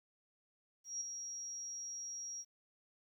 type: tone with ADSR envelope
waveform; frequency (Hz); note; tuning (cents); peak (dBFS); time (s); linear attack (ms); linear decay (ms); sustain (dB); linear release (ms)
sine; 5660; F8; +22; -36; 0.84-2.45; 170; 7; -6; 49
effects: 12-bit